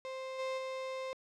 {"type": "tone with level steps", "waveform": "35% pulse", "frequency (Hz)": 524, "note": "C5", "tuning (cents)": 2, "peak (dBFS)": [-38, -33, -36], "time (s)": [0.05, 1.13], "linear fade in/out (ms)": 0, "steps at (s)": [0.38, 0.57], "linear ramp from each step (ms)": 20, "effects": ["low-pass 5000 Hz 12 dB/octave"]}